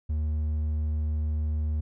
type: tone with hard clipping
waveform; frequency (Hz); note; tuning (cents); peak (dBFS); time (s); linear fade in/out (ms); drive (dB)
sine; 76.7; D#2; -24; -26; 0.09-1.81; 10; 3
effects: none